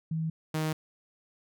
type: tone pair in turn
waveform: sine / sawtooth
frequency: 160.6 / 156.39 Hz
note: E3 / D#3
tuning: -45 / +9 cents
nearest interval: unison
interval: 46 cents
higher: first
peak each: -28 / -24 dBFS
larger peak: second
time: 0.11-0.3 / 0.54-0.73 s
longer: neither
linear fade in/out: 5 ms
effects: none